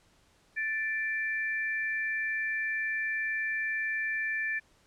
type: tone pair together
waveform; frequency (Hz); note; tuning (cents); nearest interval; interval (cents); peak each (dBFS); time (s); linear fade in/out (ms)
sine; 1760 / 2349; A6 / D7; 0 / 0; perfect fourth; 500; -30 / -35; 0.56-4.6; 20
effects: pink hiss -65 dBFS RMS until 4.86 s + low-pass 9000 Hz 12 dB/octave